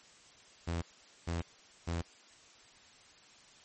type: tone bursts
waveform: sawtooth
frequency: 84.6 Hz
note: E2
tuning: 45 cents sharp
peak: -29 dBFS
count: 3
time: 0.67-2.02 s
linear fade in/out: 10 ms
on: 150 ms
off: 450 ms
effects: white hiss -59 dBFS RMS until 3.64 s + MP3 32 kbps